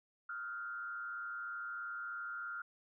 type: tone with frequency modulation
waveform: sine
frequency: 1396.9 Hz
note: F6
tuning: in tune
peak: -40 dBFS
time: 0.29-2.62 s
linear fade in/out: 5 ms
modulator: 117 Hz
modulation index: 0.7
effects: none